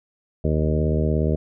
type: harmonic tone with a mistuned harmonic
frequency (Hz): 77.1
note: D#2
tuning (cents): -15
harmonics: 1 / 2 / 3 / 4 / 5 / 6 / 7 / 8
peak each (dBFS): -22 / -23 / -27 / -31 / -28 / -29 / -33 / -31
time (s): 0.44-1.36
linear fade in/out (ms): 5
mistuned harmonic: 1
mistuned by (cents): -27
effects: none